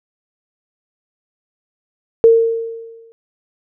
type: tone with exponential decay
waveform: sine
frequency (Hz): 456.5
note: A#4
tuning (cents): -36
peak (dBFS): -3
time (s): 2.24-3.12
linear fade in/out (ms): 0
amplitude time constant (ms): 190
effects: none